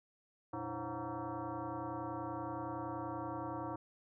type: tone with frequency modulation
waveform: sine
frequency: 299.7 Hz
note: D4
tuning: 35 cents sharp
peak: -38 dBFS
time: 0.53-3.76 s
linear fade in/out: 5 ms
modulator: 210 Hz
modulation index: 4.2
effects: none